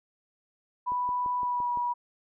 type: tone with pitch glide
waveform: sine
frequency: 987.8 to 969.7 Hz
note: B5 to B5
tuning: 0 to -32 cents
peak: -26 dBFS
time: 0.86-1.94 s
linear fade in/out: 20 ms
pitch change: -32 cents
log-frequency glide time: 1.38-1.71 s
type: click train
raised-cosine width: 2 ms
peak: -32 dBFS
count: 6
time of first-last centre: 0.92-1.773 s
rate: 5.86 Hz
effects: none